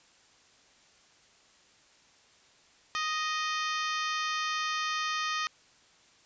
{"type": "harmonic tone with a mistuned harmonic", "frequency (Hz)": 622.3, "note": "D#5", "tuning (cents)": 0, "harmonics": [2, 3, 4, 5, 6, 7, 8, 9, 10], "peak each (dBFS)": [-32, -36, -38, -40, -42, -43, -44, -45, -46], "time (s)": [2.95, 5.47], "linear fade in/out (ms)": 0, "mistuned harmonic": 6, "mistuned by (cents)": -55, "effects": ["white hiss -61 dBFS RMS until 6.25 s", "resampled to 16000 Hz"]}